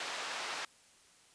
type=band-pass noise; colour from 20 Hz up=pink; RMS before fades=-40 dBFS; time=0-0.65 s; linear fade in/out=2 ms; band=770 to 5400 Hz; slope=12 dB/octave; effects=white hiss -63 dBFS RMS until 1.34 s + resampled to 22050 Hz